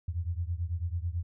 sine beating tone pair, 82.6 / 91.7 Hz, E2 / F#2, +4 / -15 cents, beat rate 9.1 Hz, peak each -32 / -34 dBFS, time 0.08-1.23 s, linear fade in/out 5 ms, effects none

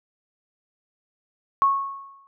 sine tone with exponential decay, 1100 Hz, C#6, 14 cents flat, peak -13 dBFS, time 1.62-2.27 s, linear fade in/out 0 ms, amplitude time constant 140 ms, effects none

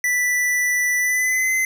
square tone with pitch glide, 1975.5 to 2052 Hz, B6 to C7, 0 to -34 cents, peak -18 dBFS, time 0.04-1.65 s, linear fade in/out 2 ms, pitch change +66 cents, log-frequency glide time 0.99-1.53 s, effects none

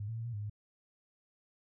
sine tone with pitch steps, 103 / 113.4 / 114.1 / 118.9 / 103.4 / 104.7 Hz, G#2 / A#2 / A#2 / A#2 / G#2 / G#2, -14 / -47 / -37 / +35 / -7 / +15 cents, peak -36 dBFS, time 0-0.498 s, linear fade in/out 5 ms, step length 83 ms, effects none

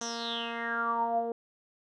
10% pulse tone with low-pass filter sweep, 232.7 Hz, A#3, 3 cents flat, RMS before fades -32 dBFS, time 0.01-1.32 s, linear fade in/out 2 ms, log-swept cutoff 6400 to 520 Hz, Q 8.8, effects none

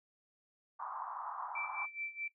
pink band-pass noise, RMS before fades -43 dBFS, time 0.79-1.86 s, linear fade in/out 10 ms, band 850 to 1200 Hz, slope 48 dB/octave
sine tone with tremolo, 2334 Hz, D7, 11 cents flat, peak -37 dBFS, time 1.55-2.28 s, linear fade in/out 5 ms, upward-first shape sine, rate 4.7 Hz, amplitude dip 85%
effects noise-tail reverb RT60 0.1 s tail -17 dB re dry

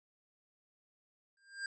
square tone with exponential growth, 1598 Hz, G6, 33 cents sharp, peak -35 dBFS, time 1.37-1.66 s, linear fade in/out 2 ms, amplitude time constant 61 ms, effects resampled to 22050 Hz

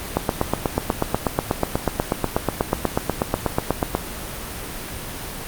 click train, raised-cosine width 1 ms, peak -3 dBFS, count 32, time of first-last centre 0.17-3.95 s, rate 8.2 Hz, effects pink hiss -31 dBFS RMS until 5.47 s + Opus 32 kbps

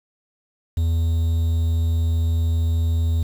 triangle tone with quantisation, 82.41 Hz, E2, in tune, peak -15 dBFS, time 0.77-3.23 s, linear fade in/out 5 ms, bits 7, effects none

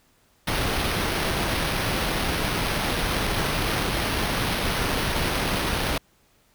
pink noise with sample-and-hold, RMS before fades -25 dBFS, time 0.47-5.98 s, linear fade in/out 5 ms, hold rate 7350 Hz, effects pink hiss -62 dBFS RMS until 6.54 s

